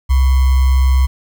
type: tone with sample-and-hold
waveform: sine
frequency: 65.41 Hz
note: C2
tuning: in tune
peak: -8 dBFS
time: 0.09-1.07 s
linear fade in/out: 20 ms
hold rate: 1050 Hz
effects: none